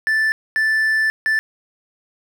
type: tone bursts at uneven times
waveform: triangle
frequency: 1760 Hz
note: A6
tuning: in tune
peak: -13 dBFS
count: 3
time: 0.07-0.32 / 0.56-1.1 / 1.26-1.39 s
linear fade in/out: 0 ms
effects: none